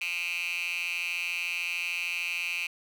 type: tone with high-pass filter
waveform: 10% pulse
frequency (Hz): 173.5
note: F3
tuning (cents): -11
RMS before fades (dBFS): -32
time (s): 0.01-2.67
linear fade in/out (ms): 5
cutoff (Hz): 2500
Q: 8.4
effects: none